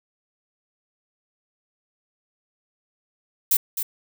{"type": "noise with echo", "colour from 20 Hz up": "violet", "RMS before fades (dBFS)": -18, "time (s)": [3.51, 3.57], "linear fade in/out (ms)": 5, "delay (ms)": 260, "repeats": 1, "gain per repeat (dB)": -8, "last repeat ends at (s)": 3.83, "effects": []}